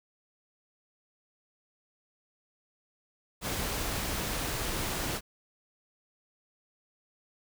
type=noise; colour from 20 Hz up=pink; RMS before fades=-33 dBFS; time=3.41-5.21 s; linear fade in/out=50 ms; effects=none